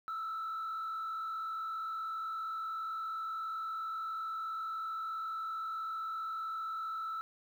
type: tone with frequency modulation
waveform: sine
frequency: 1318.5 Hz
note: E6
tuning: in tune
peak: -34 dBFS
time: 0.08-7.21 s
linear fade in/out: 0 ms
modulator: 47.7 Hz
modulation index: 0.59
effects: tanh soft clip ceiling -34 dBFS + 11-bit